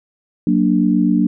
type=chord; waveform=sine; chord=Gb augmented; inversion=none; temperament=equal; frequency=185 / 233.1 / 293.7 Hz; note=Gb3 / Bb3 / D4; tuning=0 / 0 / 0 cents; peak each=-16 dBFS; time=0.47-1.27 s; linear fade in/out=2 ms; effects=none